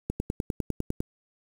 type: click train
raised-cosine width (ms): 3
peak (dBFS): -15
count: 10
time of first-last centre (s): 0.1-1.005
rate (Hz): 9.95
effects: 7-bit